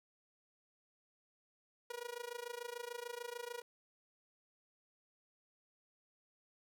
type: tone with amplitude modulation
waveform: sawtooth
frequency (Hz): 480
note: B4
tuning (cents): -49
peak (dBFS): -36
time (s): 1.9-3.62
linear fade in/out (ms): 5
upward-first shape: sine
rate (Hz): 26.8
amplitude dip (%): 90
effects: none